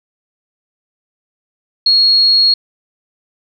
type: tone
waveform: sine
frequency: 4304 Hz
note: C8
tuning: 48 cents sharp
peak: -7 dBFS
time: 1.86-2.54 s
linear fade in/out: 5 ms
effects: none